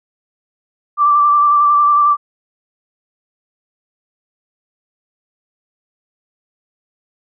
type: tone with vibrato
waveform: sine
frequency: 1172 Hz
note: D6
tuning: 4 cents flat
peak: -8 dBFS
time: 0.97-2.17 s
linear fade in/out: 50 ms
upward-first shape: square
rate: 11 Hz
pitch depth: 17 cents each way
effects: none